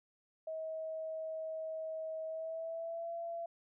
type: tone with pitch glide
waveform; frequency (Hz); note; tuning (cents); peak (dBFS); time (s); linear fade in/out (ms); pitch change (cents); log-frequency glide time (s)
sine; 638 to 675.9; D#5 to E5; +43 to +43; -38; 0.47-3.46; 5; +100; 2.26-3.13
effects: none